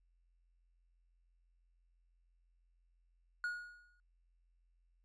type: tone with exponential decay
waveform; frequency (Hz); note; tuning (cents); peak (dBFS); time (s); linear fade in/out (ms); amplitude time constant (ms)
triangle; 1446; F#6; -40; -32; 3.44-4; 1; 120
effects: added 43 Hz sine -70 dBFS peak until 5.04 s + resampled to 22050 Hz